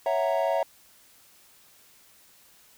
triangle chord, F# dominant seventh, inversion second, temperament equal, 554.4 / 659.3 / 740 / 932.3 Hz, C#5 / E5 / F#5 / A#5, 0 / 0 / 0 / 0 cents, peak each -26 / -24 / -29 / -29 dBFS, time 0.06-0.63 s, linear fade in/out 2 ms, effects white hiss -57 dBFS RMS until 2.77 s

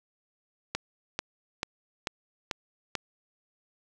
click train, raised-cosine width 0.2 ms, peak -12 dBFS, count 6, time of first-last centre 0.75-2.953 s, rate 2.27 Hz, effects none

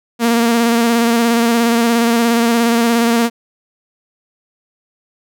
sawtooth tone with vibrato, 233.1 Hz, A#3, in tune, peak -7 dBFS, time 0.19-3.3 s, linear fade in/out 50 ms, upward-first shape square, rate 17 Hz, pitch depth 24 cents each way, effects none

